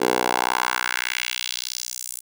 10% pulse tone with high-pass filter sweep, 61.7 Hz, B1, 1 cent flat, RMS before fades -25 dBFS, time 0-2.21 s, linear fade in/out 20 ms, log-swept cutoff 430 to 9300 Hz, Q 1.9, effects none

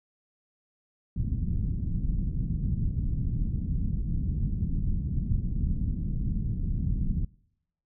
pink low-pass noise, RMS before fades -28 dBFS, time 1.16-7.25 s, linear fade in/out 5 ms, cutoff 200 Hz, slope 24 dB/octave, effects noise-tail reverb RT60 0.8 s tail -25 dB re dry

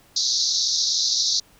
pink band-pass noise, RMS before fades -22 dBFS, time 0.16-1.4 s, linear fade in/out 5 ms, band 3800 to 6300 Hz, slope 96 dB/octave, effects pink hiss -55 dBFS RMS until 1.59 s

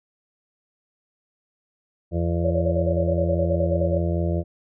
harmonic tone, 85 Hz, F2, 46 cents flat, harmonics 1 / 2 / 4 / 5 / 6 / 7 / 8, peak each -23 / -26 / -29 / -36 / -35 / -31 / -38 dBFS, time 2.11-4.44 s, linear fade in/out 50 ms
sine tone bursts, 562 Hz, C#5, 24 cents sharp, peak -21 dBFS, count 15, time 2.44-3.983 s, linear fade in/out 10 ms, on 73 ms, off 32 ms
effects none

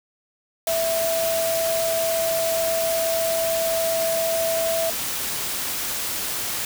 sine tone in noise, 659.3 Hz, E5, in tune, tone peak -21 dBFS, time 0.67-4.9 s, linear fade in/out 2 ms, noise white, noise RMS -27 dBFS, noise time 0.67-6.65 s, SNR +3 dB, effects none

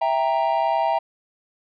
triangle chord, E diminished, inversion none, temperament equal with one note detuned, 659.3 / 789.9 / 932.3 Hz, E5 / G5 / Bb5, 0 / +13 / 0 cents, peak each -21 dBFS, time 0.01-0.99 s, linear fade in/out 10 ms, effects resampled to 11025 Hz

